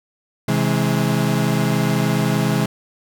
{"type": "chord", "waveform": "35% pulse", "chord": "C augmented", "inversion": "none", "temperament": "equal with one note detuned", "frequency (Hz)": [130.81, 161.05, 207.7], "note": ["C3", "E3", "G#3"], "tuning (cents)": [0, -40, 0], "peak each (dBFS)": -19, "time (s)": [0.48, 2.66], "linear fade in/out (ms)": 5, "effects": []}